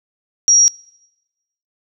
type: tone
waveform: sine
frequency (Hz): 5680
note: F8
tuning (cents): +28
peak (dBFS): -8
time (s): 0.48-0.68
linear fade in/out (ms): 0
effects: noise-tail reverb RT60 1.0 s tail -24 dB re dry